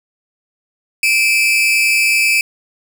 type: tone pair together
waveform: 40% pulse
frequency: 2349 / 2579 Hz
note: D7 / E7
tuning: 0 / -39 cents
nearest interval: major second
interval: 161 cents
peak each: -13 dBFS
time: 1.03-2.41 s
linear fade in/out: 2 ms
effects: none